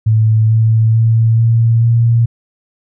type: tone with pitch steps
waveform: sine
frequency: 110 / 111.6 / 113.22 / 114.87 / 116.54 Hz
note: A2 / A2 / A2 / A#2 / A#2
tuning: 0 / +25 / +50 / -25 / 0 cents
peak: -7 dBFS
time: 0.06-2.26 s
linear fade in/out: 10 ms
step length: 440 ms
effects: none